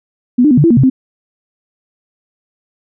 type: tone with pitch steps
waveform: sine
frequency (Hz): 246.5 / 300.8 / 248 / 146.6 / 334.6 / 235.5 / 133.1 / 260.9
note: B3 / D4 / B3 / D3 / E4 / A#3 / C3 / C4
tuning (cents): -3 / +42 / +7 / -3 / +26 / +18 / +30 / -5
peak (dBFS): -5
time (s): 0.38-0.9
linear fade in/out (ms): 10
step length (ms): 65
effects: none